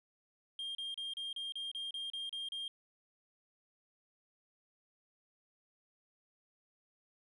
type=tone bursts; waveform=sine; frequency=3209 Hz; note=G7; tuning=40 cents sharp; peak=-36 dBFS; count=11; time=0.59-2.68 s; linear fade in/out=2 ms; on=160 ms; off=33 ms; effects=tanh soft clip ceiling -37 dBFS